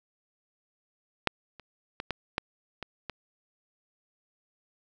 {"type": "clicks", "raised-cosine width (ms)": 0.3, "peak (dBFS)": [-6, -30, -18, -14, -11, -20, -19], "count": 7, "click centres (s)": [1.273, 1.597, 2.001, 2.107, 2.381, 2.827, 3.097], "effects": []}